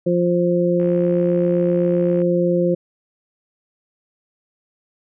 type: harmonic tone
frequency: 175.3 Hz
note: F3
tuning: 7 cents sharp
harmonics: 1 / 2 / 3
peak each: -19 / -19 / -19 dBFS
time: 0.06-2.75 s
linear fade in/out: 10 ms
type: click train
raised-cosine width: 0.5 ms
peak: -25 dBFS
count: 97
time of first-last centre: 0.8-2.218 s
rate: 67.7 Hz
effects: none